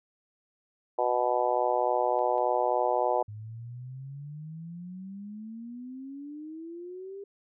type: harmonic tone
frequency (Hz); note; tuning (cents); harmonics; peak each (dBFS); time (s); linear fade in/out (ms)
123.47; B2; 0; 3 / 4 / 5 / 6 / 7 / 8; -34 / -30 / -29 / -30 / -30 / -35; 0.98-3.23; 10
type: clicks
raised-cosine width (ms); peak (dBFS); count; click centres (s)
0.3; -39; 2; 2.19 / 2.381
type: exponential sweep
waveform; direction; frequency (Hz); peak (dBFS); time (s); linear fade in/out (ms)
sine; up; 103.83 to 403.4; -38; 3.28-7.24; 5
effects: none

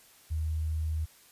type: tone with sample-and-hold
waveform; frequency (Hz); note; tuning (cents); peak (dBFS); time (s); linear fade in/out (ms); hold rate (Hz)
sine; 78.6; D#2; +18; -28; 0.3-1.06; 20; 11025
effects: white hiss -58 dBFS RMS until 1.31 s + resampled to 32000 Hz

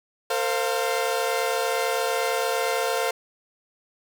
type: chord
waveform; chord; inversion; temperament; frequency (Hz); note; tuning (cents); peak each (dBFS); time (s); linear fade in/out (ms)
sawtooth; Bb suspended second; none; equal with one note detuned; 454.5 / 523.3 / 698.5; Bb4 / C5 / F5; -44 / 0 / 0; -23 / -23 / -24; 0.3-3.11; 5
effects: none

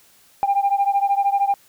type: beating tone pair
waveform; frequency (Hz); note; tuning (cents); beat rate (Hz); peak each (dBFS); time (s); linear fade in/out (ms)
sine; 794 / 807; G5 / G#5; +22 / -50; 13; -17 / -19; 0.43-1.54; 0
effects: tanh soft clip ceiling -11 dBFS + white hiss -54 dBFS RMS until 1.68 s

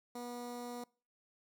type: tone with notch filter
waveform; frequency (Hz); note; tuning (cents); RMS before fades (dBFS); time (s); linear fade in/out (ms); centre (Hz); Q
15% pulse; 242.5; B3; -31; -44; 0.15-0.84; 5; 2600; 1.4
effects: noise-tail reverb RT60 0.4 s tail -25 dB re dry

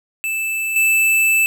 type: tone with level steps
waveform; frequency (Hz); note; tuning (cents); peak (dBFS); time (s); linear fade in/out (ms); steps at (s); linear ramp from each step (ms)
square; 2637; E7; 0; -20 / -13; 0.24-1.46; 0; 0.76; 2
effects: none

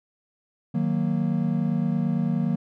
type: chord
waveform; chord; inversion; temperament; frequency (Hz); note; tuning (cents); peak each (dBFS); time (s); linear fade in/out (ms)
triangle; D# minor; none; equal; 155.56 / 185 / 233.1; D#3 / F#3 / A#3; 0 / 0 / 0; -24; 0.74-2.56; 10
effects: none

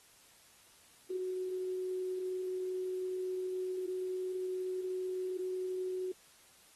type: tone with quantisation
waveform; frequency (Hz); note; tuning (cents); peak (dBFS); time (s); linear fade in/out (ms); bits
sine; 370; F#4; 0; -34; 1.1-6.12; 5; 10
effects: white hiss -62 dBFS RMS until 6.75 s + AAC 32 kbps

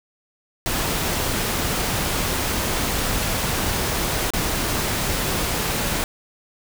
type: noise with dropouts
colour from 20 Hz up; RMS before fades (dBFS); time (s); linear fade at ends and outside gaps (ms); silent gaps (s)
pink; -23; 0.66-6.04; 0; 4.304-4.336
effects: none

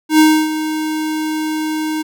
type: tone with ADSR envelope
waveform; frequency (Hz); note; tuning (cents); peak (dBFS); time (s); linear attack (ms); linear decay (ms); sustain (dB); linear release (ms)
square; 311.1; D#4; 0; -6; 0.09-2.03; 100; 290; -12; 18
effects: none

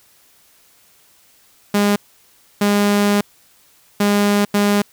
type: tone bursts at uneven times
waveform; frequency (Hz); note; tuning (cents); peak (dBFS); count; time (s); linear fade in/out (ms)
sawtooth; 204.3; G#3; -28; -9; 4; 1.74-1.96 / 2.61-3.21 / 4-4.45 / 4.54-4.82; 5
effects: white hiss -53 dBFS RMS until 4.92 s

